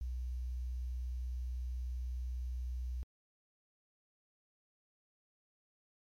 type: tone with quantisation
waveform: sine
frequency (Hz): 61.9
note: B1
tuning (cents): +5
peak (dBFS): -36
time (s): 0.01-3.03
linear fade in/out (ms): 0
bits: 11
effects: MP3 64 kbps